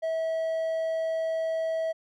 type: tone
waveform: triangle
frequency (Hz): 648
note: E5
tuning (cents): -30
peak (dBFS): -24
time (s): 0.02-1.93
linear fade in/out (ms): 20
effects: none